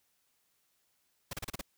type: noise bursts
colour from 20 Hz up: pink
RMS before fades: -38 dBFS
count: 6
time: 1.31-1.613 s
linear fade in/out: 5 ms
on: 23 ms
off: 33 ms
effects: white hiss -75 dBFS RMS until 1.77 s